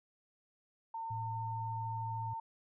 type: tone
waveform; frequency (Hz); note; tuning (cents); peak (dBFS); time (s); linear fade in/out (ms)
sine; 906; A#5; -50; -38; 0.94-2.4; 5
type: tone with vibrato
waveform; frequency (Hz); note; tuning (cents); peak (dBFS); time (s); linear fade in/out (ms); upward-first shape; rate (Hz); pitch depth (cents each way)
sine; 110.8; A2; +13; -39; 1.1-2.34; 10; sine; 20; 16
effects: none